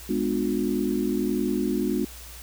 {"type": "chord", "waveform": "sine", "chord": "G# diminished seventh", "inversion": "none", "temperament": "just", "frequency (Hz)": [207.7, 249.2, 299, 358.8], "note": ["G#3", "B3", "D4", "F4"], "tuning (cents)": [0, 16, 31, 47], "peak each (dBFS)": -28, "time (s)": [0.09, 2.05], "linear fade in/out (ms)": 5, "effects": ["added 60 Hz sine -43 dBFS peak until 2.42 s", "white hiss -44 dBFS RMS until 2.42 s"]}